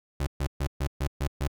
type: tone bursts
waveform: 30% pulse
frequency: 69.8 Hz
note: C#2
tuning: 13 cents sharp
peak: -23 dBFS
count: 7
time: 0.2-1.477 s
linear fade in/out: 5 ms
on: 71 ms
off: 130 ms
effects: none

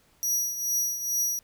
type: tone with tremolo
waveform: sawtooth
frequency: 5790 Hz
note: F#8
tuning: 38 cents flat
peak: -20 dBFS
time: 0.23-1.39 s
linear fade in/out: 0 ms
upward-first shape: triangle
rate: 2.3 Hz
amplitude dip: 70%
effects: pink hiss -63 dBFS RMS until 1.43 s

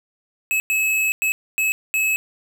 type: tone bursts at uneven times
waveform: square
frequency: 2584 Hz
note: E7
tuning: 35 cents flat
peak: -18 dBFS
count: 5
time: 0.51-0.6 / 0.7-1.12 / 1.22-1.32 / 1.58-1.72 / 1.94-2.16 s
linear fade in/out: 0 ms
effects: 10-bit

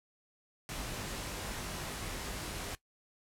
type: noise with comb filter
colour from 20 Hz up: pink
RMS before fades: -40 dBFS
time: 0.69-2.75 s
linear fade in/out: 0 ms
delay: 20 ms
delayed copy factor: +0.5
effects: noise-tail reverb RT60 0.1 s tail -18 dB re dry + low-pass 12000 Hz 12 dB/octave

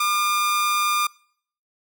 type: tone with amplitude modulation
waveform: sawtooth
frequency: 1203 Hz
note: D6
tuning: 41 cents sharp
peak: -14 dBFS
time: 0-1.07 s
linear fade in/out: 5 ms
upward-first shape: sine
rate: 196 Hz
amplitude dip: 35%
effects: noise-tail reverb RT60 0.6 s tail -25 dB re dry

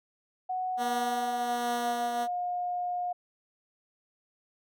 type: tone with pitch glide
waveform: sine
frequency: 740 to 714.4 Hz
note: F#5 to F5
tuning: 0 to +39 cents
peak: -29 dBFS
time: 0.49-3.13 s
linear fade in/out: 10 ms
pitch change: -61 cents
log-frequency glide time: 1.27-1.85 s
type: tone with tremolo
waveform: 10% pulse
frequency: 240.3 Hz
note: B3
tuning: 47 cents flat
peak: -22 dBFS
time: 0.77-2.28 s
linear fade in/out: 50 ms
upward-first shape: triangle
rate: 1.3 Hz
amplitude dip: 45%
effects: none

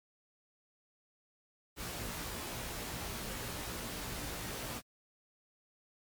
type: noise with comb filter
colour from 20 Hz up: pink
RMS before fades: -41 dBFS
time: 1.76-4.82 s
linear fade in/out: 50 ms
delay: 17 ms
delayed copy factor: +0.6
effects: MP3 96 kbps

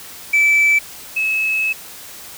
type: tone pair in turn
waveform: sine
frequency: 2315 / 2587 Hz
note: D7 / E7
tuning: -25 / -33 cents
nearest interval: major second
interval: 192 cents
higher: second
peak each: -8 / -15 dBFS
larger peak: first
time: 0.33-0.79 / 1.16-1.73 s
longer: second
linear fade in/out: 10 ms
effects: tanh soft clip ceiling -9 dBFS + white hiss -36 dBFS RMS until 2.37 s

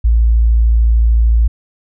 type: tone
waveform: sine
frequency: 56.7 Hz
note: A#1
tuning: 47 cents flat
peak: -7 dBFS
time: 0.04-1.48 s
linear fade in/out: 10 ms
effects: none

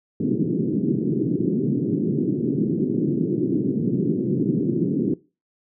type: band-pass noise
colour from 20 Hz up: white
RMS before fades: -22 dBFS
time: 0.2-5.14 s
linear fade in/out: 5 ms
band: 130 to 370 Hz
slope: 48 dB/octave
effects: noise-tail reverb RT60 0.3 s tail -21 dB re dry

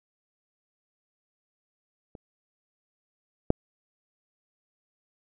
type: clicks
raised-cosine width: 2 ms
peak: -29 / -6 dBFS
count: 2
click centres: 2.152 / 3.504 s
effects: none

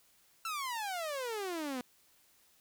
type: exponential sweep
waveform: sawtooth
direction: down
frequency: 1363 to 242.7 Hz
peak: -32 dBFS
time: 0.45-1.81 s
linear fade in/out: 2 ms
effects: white hiss -67 dBFS RMS until 2.6 s

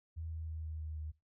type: tone with pitch steps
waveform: sine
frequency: 81 / 80.21 / 79.42 / 78.65 / 77.88 / 77.12 Hz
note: E2 / E2 / D#2 / D#2 / D#2 / D#2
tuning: -30 / -47 / +36 / +19 / +2 / -15 cents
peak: -39 dBFS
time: 0.16-1.12 s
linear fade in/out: 20 ms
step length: 160 ms
effects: noise-tail reverb RT60 0.3 s tail -22 dB re dry

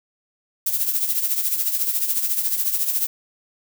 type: noise with tremolo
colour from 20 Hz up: violet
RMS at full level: -19 dBFS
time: 0.66-3.07 s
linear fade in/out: 5 ms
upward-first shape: triangle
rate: 14 Hz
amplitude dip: 70%
effects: none

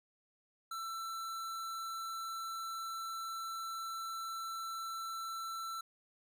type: tone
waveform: square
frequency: 1337 Hz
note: E6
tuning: 24 cents sharp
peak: -40 dBFS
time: 0.71-5.81 s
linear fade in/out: 5 ms
effects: none

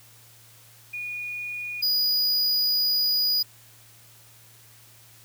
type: tone pair in turn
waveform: sine / square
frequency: 2449 / 4919 Hz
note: D#7 / D#8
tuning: -28 / -21 cents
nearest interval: octave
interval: 1207 cents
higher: second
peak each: -30 / -21 dBFS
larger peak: second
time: 0.93-1.82 / 1.82-3.43 s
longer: second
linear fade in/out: 10 ms
effects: added 114 Hz sine -56 dBFS peak until 5.24 s + white hiss -53 dBFS RMS until 5.24 s

